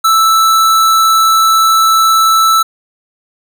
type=tone; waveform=square; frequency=1318.5 Hz; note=E6; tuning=in tune; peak=-7 dBFS; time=0.04-2.63 s; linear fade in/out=10 ms; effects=none